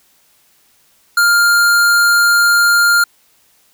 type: tone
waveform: square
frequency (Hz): 1403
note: F6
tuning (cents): +8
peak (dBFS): -9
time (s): 1.17-3.04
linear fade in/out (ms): 5
effects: white hiss -54 dBFS RMS until 3.73 s